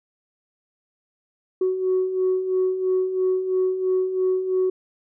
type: beating tone pair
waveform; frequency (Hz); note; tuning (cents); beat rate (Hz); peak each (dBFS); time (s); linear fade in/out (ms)
sine; 370 / 373; F#4 / F#4; 0 / +14; 3; -26 / -19; 1.61-4.7; 5
effects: tanh soft clip ceiling -14 dBFS